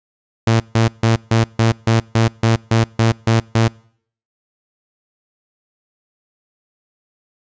sawtooth tone bursts, 113.4 Hz, A#2, 47 cents flat, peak -7 dBFS, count 12, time 0.47-3.68 s, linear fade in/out 5 ms, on 130 ms, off 150 ms, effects noise-tail reverb RT60 0.6 s tail -25 dB re dry + resampled to 16000 Hz

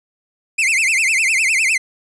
45% pulse tone with vibrato, 2349 Hz, D7, in tune, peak -13 dBFS, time 0.58-1.78 s, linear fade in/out 10 ms, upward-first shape sine, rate 9.9 Hz, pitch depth 240 cents each way, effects resampled to 24000 Hz + 9-bit

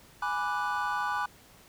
triangle chord, G# half-diminished seventh, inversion none, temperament equal, 830.6 / 987.8 / 1174.7 / 1480 Hz, G#5 / B5 / D6 / F#6, 0 / 0 / 0 / 0 cents, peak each -32 dBFS, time 0.22-1.26 s, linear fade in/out 5 ms, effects pink hiss -56 dBFS RMS until 1.68 s

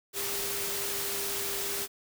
sine tone in noise, 400 Hz, G4, 35 cents sharp, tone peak -40 dBFS, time 0.13-1.88 s, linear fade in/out 50 ms, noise white, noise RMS -33 dBFS, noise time 0.13-1.88 s, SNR -10 dB, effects none

